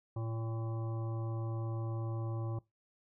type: harmonic tone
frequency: 113.2 Hz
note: A2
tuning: 50 cents sharp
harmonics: 1 / 3 / 5 / 7 / 9 / 10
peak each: -35 / -45 / -49 / -52 / -54 / -55 dBFS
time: 0.16-2.59 s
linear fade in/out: 5 ms
effects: noise-tail reverb RT60 0.2 s tail -21 dB re dry